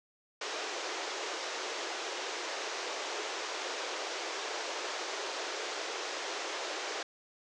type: band-pass noise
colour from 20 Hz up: pink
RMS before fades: -38 dBFS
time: 0.41-7.03 s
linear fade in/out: 5 ms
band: 350 to 6900 Hz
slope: 48 dB/octave
effects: none